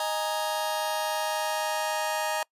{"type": "chord", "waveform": "sawtooth", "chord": "D# suspended fourth", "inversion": "none", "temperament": "just", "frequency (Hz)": [622.3, 829.7, 933.4], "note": ["D#5", "G#5", "A#5"], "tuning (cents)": [0, -2, 2], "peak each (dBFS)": [-27, -28, -27], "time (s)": [0, 2.43], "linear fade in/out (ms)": 2, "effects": ["noise-tail reverb RT60 0.1 s tail -25 dB re dry", "resampled to 32000 Hz"]}